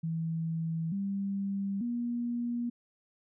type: tone with pitch steps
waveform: sine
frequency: 163.2 / 197.47 / 238.9 Hz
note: E3 / G3 / A#3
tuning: -17 / +13 / +43 cents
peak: -30 dBFS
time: 0.03-2.7 s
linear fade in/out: 10 ms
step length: 890 ms
effects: none